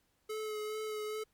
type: tone with vibrato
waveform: square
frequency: 429.2 Hz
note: A4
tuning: 43 cents flat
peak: -37 dBFS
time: 0.29-1.24 s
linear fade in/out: 10 ms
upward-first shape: sine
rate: 2.4 Hz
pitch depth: 19 cents each way
effects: pink hiss -75 dBFS RMS until 1.33 s + MP3 96 kbps